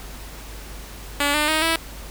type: tone with pitch steps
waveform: 5% pulse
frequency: 287 / 299.9 / 313.3 / 327.4 Hz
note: D4 / D4 / D#4 / E4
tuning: -40 / +36 / +12 / -12 cents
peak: -7 dBFS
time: 1.2-1.76 s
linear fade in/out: 2 ms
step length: 140 ms
effects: added 50 Hz sine -37 dBFS peak until 2.1 s + pink hiss -40 dBFS RMS until 2.1 s